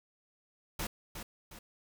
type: noise with echo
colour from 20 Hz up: pink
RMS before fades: -36 dBFS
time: 0.79-0.87 s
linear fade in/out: 5 ms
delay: 360 ms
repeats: 2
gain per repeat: -7 dB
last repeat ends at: 1.59 s
effects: none